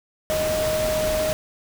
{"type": "tone in noise", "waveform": "sine", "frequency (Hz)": 622.3, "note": "D#5", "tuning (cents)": 0, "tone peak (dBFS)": -21, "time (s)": [0.3, 1.33], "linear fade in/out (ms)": 0, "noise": "pink", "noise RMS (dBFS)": -28, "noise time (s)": [0.3, 1.33], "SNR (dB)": 4, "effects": []}